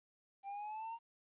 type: exponential sweep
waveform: triangle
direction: up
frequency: 784 to 932.3 Hz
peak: -40 dBFS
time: 0.43-0.99 s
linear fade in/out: 50 ms
effects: resampled to 8000 Hz + 13-bit